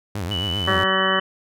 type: tone with vibrato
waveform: sawtooth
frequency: 94 Hz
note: F#2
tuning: 28 cents sharp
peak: -21 dBFS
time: 0.15-0.84 s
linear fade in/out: 5 ms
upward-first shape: triangle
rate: 7.6 Hz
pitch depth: 250 cents each way
type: tone with pitch glide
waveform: sine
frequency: 2960 to 2993 Hz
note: F#7 to F#7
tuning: 0 to +19 cents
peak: -24 dBFS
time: 0.31-1.2 s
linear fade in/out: 5 ms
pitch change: +19 cents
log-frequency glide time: 0.45-0.58 s
type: harmonic tone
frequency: 190.1 Hz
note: F#3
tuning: 47 cents sharp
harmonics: 1 / 2 / 3 / 4 / 5 / 6 / 7 / 8 / 9 / 10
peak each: -28 / -27 / -26 / -33 / -32 / -23 / -29 / -28 / -26 / -26 dBFS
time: 0.67-1.2 s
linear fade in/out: 10 ms
effects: none